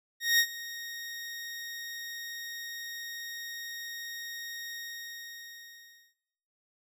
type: tone with ADSR envelope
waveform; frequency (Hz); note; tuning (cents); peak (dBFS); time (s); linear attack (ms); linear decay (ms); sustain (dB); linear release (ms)
20% pulse; 1864.7; A#6; 0; -15; 0.2-6.15; 190; 68; -18; 1400
effects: noise-tail reverb RT60 1.0 s tail -18 dB re dry